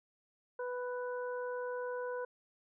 harmonic tone, 495.2 Hz, B4, 5 cents sharp, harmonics 1 / 2 / 3, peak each -37 / -44 / -46 dBFS, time 0.59-2.25 s, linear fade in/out 5 ms, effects none

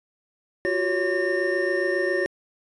triangle tone cluster, 352.5 / 379.8 / 557 / 1821 Hz, F4 / F#4 / C#5 / A#6, +16 / +45 / +8 / -41 cents, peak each -25 dBFS, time 0.65-2.26 s, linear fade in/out 0 ms, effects resampled to 22050 Hz

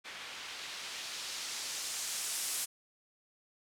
blue noise with low-pass filter sweep, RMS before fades -40 dBFS, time 0.04-2.66 s, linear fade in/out 20 ms, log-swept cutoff 2500 to 10000 Hz, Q 0.92, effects none

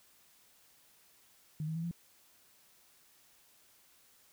sine tone with pitch steps, 153.8 / 159.32 / 165.03 / 170.95 Hz, D#3 / D#3 / E3 / F3, -20 / +41 / +2 / -37 cents, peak -34 dBFS, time 1.6-1.912 s, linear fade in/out 2 ms, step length 78 ms, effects white hiss -65 dBFS RMS until 4.32 s

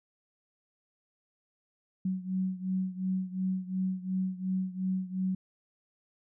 sine beating tone pair, 186.1 / 188.9 Hz, F#3 / F#3, +10 / +36 cents, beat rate 2.8 Hz, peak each -31 / -34 dBFS, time 2.05-5.35 s, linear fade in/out 5 ms, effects none

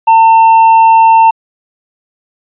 sine tone with tanh clipping, 900 Hz, A5, 39 cents sharp, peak -3 dBFS, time 0.07-1.31 s, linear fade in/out 10 ms, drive 4 dB, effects resampled to 8000 Hz

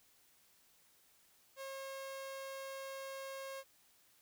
sawtooth tone, 540 Hz, C#5, 45 cents flat, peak -40 dBFS, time 1.56-3.64 s, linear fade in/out 50 ms, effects white hiss -69 dBFS RMS until 4.21 s

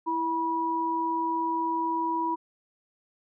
sine tone pair together, 329.6 / 972.4 Hz, E4 / B5, 0 / -27 cents, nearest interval octave + perfect fifth, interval 1873 cents, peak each -31 / -26 dBFS, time 0.06-2.36 s, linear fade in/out 20 ms, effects none

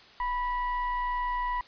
sine tone with frequency modulation, 987.8 Hz, B5, in tune, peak -27 dBFS, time 0.2-1.61 s, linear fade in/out 2 ms, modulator 959 Hz, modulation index 0.62, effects white hiss -53 dBFS RMS until 1.67 s + resampled to 11025 Hz

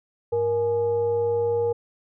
sine tone with frequency modulation, 471 Hz, A#4, 18 cents sharp, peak -20 dBFS, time 0.32-1.73 s, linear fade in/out 10 ms, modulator 370 Hz, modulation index 0.41, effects none

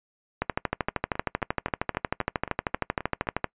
two click trains, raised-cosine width 0.5 ms, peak -9 / -19 dBFS, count 40 / 10, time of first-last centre 0.42-3.443 / 0.89-3.271 s, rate 12.9 / 3.78 Hz, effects noise-tail reverb RT60 0.1 s tail -23 dB re dry + resampled to 8000 Hz

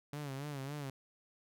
sawtooth tone with vibrato, 141.1 Hz, C#3, 31 cents sharp, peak -36 dBFS, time 0.13-0.9 s, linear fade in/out 2 ms, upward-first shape sine, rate 3.6 Hz, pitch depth 98 cents each way, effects none

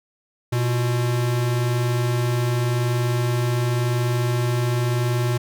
square tone pair together, 122.1 / 345.4 Hz, B2 / F4, -19 / -19 cents, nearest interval octave + tritone, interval 1800 cents, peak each -20 / -32 dBFS, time 0.52-5.38 s, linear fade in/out 10 ms, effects none

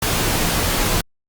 pink noise with comb filter, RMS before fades -19 dBFS, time 0.02-1.01 s, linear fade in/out 5 ms, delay 15 ms, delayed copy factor -0.55, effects Opus 48 kbps

